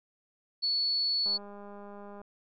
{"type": "tone", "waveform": "sine", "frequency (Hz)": 4421, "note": "C#8", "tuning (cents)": -5, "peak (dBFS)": -26, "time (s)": [0.62, 1.38], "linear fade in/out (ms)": 20}
{"type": "click train", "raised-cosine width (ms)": 1, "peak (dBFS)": -34, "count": 195, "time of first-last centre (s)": [1.26, 2.216], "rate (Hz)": 203}
{"effects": []}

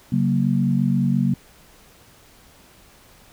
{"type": "chord", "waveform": "sine", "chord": "F# major", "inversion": "second", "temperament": "equal with one note detuned", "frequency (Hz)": [138.59, 187.25, 233.1], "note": ["C#3", "F#3", "A#3"], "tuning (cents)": [0, 21, 0], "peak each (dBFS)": -21, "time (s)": [0.12, 1.34], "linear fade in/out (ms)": 5, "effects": ["pink hiss -51 dBFS RMS until 3.32 s"]}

